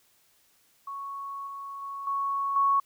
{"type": "tone with level steps", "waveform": "sine", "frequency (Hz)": 1108.7, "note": "C#6", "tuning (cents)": 0, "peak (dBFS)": [-34, -36, -34, -26, -20], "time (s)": [0.87, 2.8], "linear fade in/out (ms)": 5, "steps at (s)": [1.47, 1.82, 2.07, 2.56], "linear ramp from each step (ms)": 2, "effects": ["white hiss -65 dBFS RMS until 2.85 s"]}